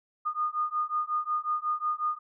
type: beating tone pair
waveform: sine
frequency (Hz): 1222 / 1227.5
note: D#6 / D#6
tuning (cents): -32 / -24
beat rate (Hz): 5.5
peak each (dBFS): -30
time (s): 0.25-2.19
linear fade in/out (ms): 20
effects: none